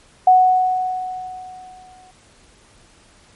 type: tone with exponential decay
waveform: sine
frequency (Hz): 740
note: F#5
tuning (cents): 0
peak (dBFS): -6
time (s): 0.27-2.11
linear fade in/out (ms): 5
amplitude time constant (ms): 400
effects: pink hiss -51 dBFS RMS until 3.35 s + MP3 48 kbps